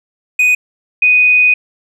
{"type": "tone pair in turn", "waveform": ["triangle", "sine"], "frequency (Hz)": [2489, 2489], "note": ["D#7", "D#7"], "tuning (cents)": [0, 0], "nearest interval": "unison", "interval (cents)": 0, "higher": "neither", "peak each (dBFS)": -6, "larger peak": "neither", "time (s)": [[0.39, 0.55], [1.02, 1.54]], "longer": "second", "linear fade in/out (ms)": 5, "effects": []}